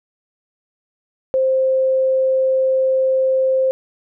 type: tone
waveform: sine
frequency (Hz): 525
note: C5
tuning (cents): +6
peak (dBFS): -13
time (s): 1.34-3.71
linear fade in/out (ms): 0
effects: none